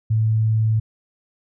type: tone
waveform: sine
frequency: 110.2 Hz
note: A2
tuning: 3 cents sharp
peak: -15 dBFS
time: 0.1-0.8 s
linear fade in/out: 10 ms
effects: none